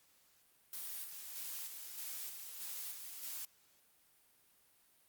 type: noise with tremolo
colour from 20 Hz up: blue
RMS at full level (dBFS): -44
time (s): 0.73-3.45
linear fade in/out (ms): 2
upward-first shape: square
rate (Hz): 1.6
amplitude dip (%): 40
effects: white hiss -70 dBFS RMS until 5.08 s + Opus 48 kbps